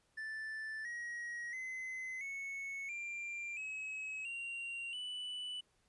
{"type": "tone with pitch steps", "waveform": "triangle", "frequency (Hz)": [1760, 1897.2, 2045, 2205, 2377, 2562, 2762, 2977], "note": ["A6", "A#6", "C7", "C#7", "D7", "E7", "F7", "F#7"], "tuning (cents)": [0, 30, -40, -10, 20, -50, -20, 10], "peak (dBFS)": -39, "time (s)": [0.17, 5.61], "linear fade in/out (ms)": 10, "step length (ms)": 680, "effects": ["pink hiss -75 dBFS RMS until 5.88 s", "resampled to 24000 Hz"]}